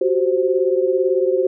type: tone cluster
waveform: sine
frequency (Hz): 366.9 / 384.9 / 523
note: F#4 / G4 / C5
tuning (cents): -15 / -32 / -1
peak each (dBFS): -19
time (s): 0.01-1.47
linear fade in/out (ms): 5
effects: none